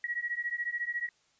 sine beating tone pair, 1908 / 1922 Hz, A#6 / B6, +40 / -48 cents, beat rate 14 Hz, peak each -34 / -35 dBFS, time 0.04-1.09 s, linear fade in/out 2 ms, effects white hiss -69 dBFS RMS until 1.39 s + resampled to 16000 Hz

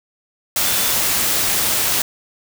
sine tone in noise, 3520 Hz, A7, in tune, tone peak -29 dBFS, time 0.66-0.92 s, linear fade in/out 2 ms, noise white, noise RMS -18 dBFS, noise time 0.56-2.02 s, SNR -14 dB, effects none

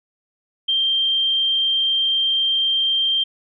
sine tone, 3166 Hz, G7, 17 cents sharp, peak -16 dBFS, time 0.68-3.24 s, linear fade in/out 10 ms, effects none

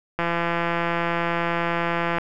click train, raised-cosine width 0.5 ms, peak -9 dBFS, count 340, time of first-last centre 0.19-2.184 s, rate 170 Hz, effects none

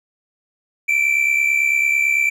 triangle tone pair together, 2324 / 2393 Hz, D7 / D7, -19 / +32 cents, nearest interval minor second, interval 51 cents, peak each -14 / -19 dBFS, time 0.88-2.3 s, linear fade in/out 10 ms, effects none

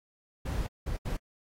brown noise bursts at uneven times, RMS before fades -32 dBFS, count 3, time 0.45-0.67 / 0.86-0.97 / 1.05-1.17 s, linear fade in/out 10 ms, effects AAC 48 kbps

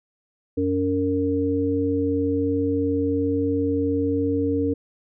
sine tone cluster, 93.9 / 282.9 / 460 Hz, F#2 / C#4 / A#4, +26 / +35 / -23 cents, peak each -28 / -22 / -24 dBFS, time 0.57-4.74 s, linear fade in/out 10 ms, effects none

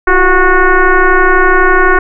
sine tone with frequency modulation, 740 Hz, F#5, in tune, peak -4 dBFS, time 0.07-1.99 s, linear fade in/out 5 ms, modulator 362 Hz, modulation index 2.8, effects none

